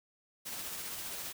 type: noise with tremolo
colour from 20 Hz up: white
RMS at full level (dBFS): -40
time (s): 0.45-1.33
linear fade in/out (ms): 20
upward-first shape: sine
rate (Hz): 15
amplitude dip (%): 25
effects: none